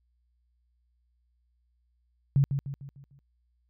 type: tone with echo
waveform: sine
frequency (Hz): 138.59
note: C#3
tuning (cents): 0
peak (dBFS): -18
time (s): 2.36-2.44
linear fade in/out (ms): 0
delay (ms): 150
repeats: 5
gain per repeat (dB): -7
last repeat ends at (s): 3.19
effects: added 60 Hz sine -68 dBFS peak until 3.69 s